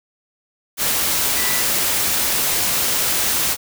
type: tone in noise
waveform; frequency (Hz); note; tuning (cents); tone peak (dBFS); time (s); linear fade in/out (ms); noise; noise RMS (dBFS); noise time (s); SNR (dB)
sine; 1975.5; B6; 0; -27; 1.34-1.64; 50; white; -19; 0.77-3.57; -11
effects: none